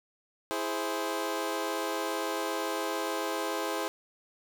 20% pulse chord, E augmented, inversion none, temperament equal with one note detuned, 329.6 / 416.7 / 523.3 Hz, E4 / G#4 / B#4, 0 / +6 / 0 cents, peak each -30 dBFS, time 0.51-3.88 s, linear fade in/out 0 ms, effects none

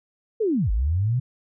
sine linear two-way sweep, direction down then up, 466.2 to 46.26 to 130.9 Hz, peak -19 dBFS, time 0.4-1.2 s, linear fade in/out 10 ms, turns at 0.71 s, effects none

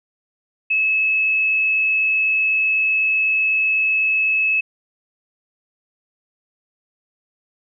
sine tone with frequency modulation, 2592 Hz, E7, 30 cents flat, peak -15 dBFS, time 0.7-4.61 s, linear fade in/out 10 ms, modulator 28 Hz, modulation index 0.57, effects none

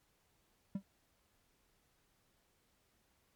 triangle tone with exponential decay, 196 Hz, G3, in tune, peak -30 dBFS, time 0.75-0.83 s, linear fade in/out 5 ms, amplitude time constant 17 ms, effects pink hiss -75 dBFS RMS until 3.35 s + MP3 96 kbps

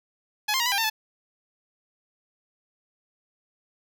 10% pulse tone with pitch steps, 844 / 1053 / 947 / 995 / 798 / 903 / 870 Hz, G#5 / C6 / A#5 / B5 / G5 / A5 / A5, +28 / +11 / +27 / +13 / +31 / +45 / -20 cents, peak -14 dBFS, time 0.48-0.9 s, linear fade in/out 10 ms, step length 60 ms, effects none

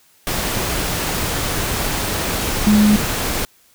sine tone in noise, 210 Hz, G#3, 19 cents sharp, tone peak -9 dBFS, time 2.67-2.96 s, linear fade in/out 0 ms, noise pink, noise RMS -21 dBFS, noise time 0.27-3.45 s, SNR +9 dB, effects white hiss -54 dBFS RMS until 3.74 s

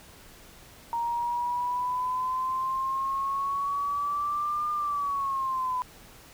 sine exponential two-way sweep, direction up then down, 932.3 to 1206 to 997 Hz, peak -26 dBFS, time 0.93-5.82 s, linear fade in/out 0 ms, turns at 4.71 s, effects pink hiss -51 dBFS RMS until 6.33 s

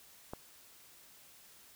click, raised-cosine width 1 ms, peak -26 dBFS, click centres 0.335 s, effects white hiss -59 dBFS RMS until 1.75 s

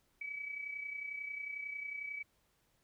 sine tone with amplitude modulation, 2285 Hz, D7, 48 cents flat, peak -37 dBFS, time 0.21-2.23 s, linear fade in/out 5 ms, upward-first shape sine, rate 31.1 Hz, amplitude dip 60%, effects pink hiss -75 dBFS RMS until 2.83 s

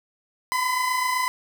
30% pulse tone pair together, 987.8 / 1015.6 Hz, B5 / B5, 0 / +48 cents, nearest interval unison, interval 48 cents, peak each -26 / -20 dBFS, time 0.52-1.28 s, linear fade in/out 0 ms, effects none

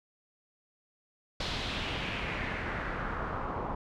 pink noise with low-pass filter sweep, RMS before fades -35 dBFS, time 1.4-3.75 s, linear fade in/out 5 ms, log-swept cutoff 4200 to 950 Hz, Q 2.4, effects none

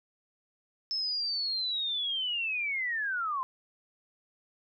sine linear sweep, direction down, 5274 to 1013 Hz, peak -29 dBFS, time 0.91-3.43 s, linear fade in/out 0 ms, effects none

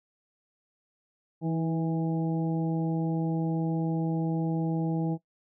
harmonic tone with a mistuned harmonic, 163.5 Hz, E3, 14 cents flat, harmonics 1 / 2 / 3 / 4 / 5, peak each -27 / -31 / -39 / -42 / -40 dBFS, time 1.41-5.18 s, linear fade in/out 50 ms, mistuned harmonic 2, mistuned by -24 cents, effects noise-tail reverb RT60 0.1 s tail -18 dB re dry

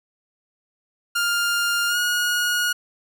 sawtooth tone with pitch glide, 1404 to 1444.3 Hz, F6 to F#6, +9 to -42 cents, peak -16 dBFS, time 1.15-2.73 s, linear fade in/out 10 ms, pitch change +49 cents, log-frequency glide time 1.88-1.97 s, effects none

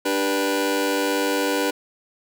sawtooth chord, G major, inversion second, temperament just, 294 / 392 / 490 Hz, D4 / G4 / B4, +2 / 0 / -14 cents, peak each -20 / -23 / -20 dBFS, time 0.05-1.71 s, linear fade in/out 10 ms, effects none

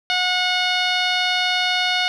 10% pulse tone with low-pass filter, 728 Hz, F#5, 28 cents flat, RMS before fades -20 dBFS, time 0.1-2.08 s, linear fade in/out 0 ms, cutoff 4200 Hz, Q 1.5, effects none

